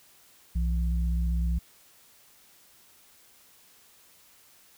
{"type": "tone pair together", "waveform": "sine", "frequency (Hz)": [61.74, 169.66], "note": ["B1", "F3"], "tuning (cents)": [0, -50], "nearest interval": "octave + tritone", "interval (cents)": 1750, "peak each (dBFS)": [-24, -33], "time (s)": [0.55, 1.59], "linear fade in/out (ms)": 10, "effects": ["white hiss -58 dBFS RMS until 4.77 s"]}